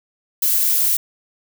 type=noise; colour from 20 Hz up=violet; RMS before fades=-17 dBFS; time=0.42-0.97 s; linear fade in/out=5 ms; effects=none